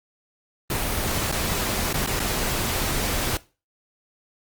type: noise with dropouts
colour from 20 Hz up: pink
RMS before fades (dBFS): -25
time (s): 0.7-3.37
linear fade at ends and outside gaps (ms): 2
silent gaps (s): 1.315-1.324 / 1.929-1.941 / 2.063-2.073 / 2.194-2.201
effects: noise-tail reverb RT60 0.3 s tail -18 dB re dry + Opus 32 kbps